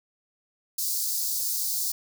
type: high-pass noise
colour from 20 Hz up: white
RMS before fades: -28 dBFS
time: 0.78-1.92 s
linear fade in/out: 5 ms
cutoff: 4300 Hz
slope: 48 dB/octave
effects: none